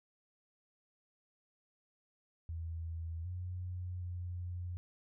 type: tone with pitch steps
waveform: sine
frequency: 82.5 / 90.2 / 88.8 Hz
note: E2 / F#2 / F2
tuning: +2 / -44 / +29 cents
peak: -38 dBFS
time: 2.49-4.77 s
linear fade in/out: 0 ms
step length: 760 ms
effects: none